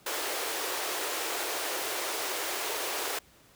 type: high-pass noise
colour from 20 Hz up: pink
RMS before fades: -33 dBFS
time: 0.06-3.19 s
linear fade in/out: 5 ms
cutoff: 340 Hz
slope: 48 dB/octave
effects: pink hiss -59 dBFS RMS until 3.55 s + high-pass 60 Hz 12 dB/octave